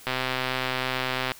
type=click train; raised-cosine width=0.3 ms; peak=-10 dBFS; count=162; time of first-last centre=0.07-1.318 s; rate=129 Hz; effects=white hiss -48 dBFS RMS until 1.39 s